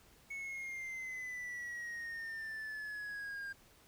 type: exponential sweep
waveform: triangle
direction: down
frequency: 2213 to 1600 Hz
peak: -39 dBFS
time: 0.3-3.53 s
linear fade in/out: 10 ms
effects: pink hiss -64 dBFS RMS until 3.87 s